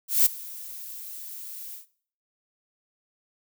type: noise with ADSR envelope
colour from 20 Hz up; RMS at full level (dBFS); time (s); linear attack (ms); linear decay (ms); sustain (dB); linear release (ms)
violet; -17; 0.08-1.86; 180; 10; -22; 130
effects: noise-tail reverb RT60 0.5 s tail -18 dB re dry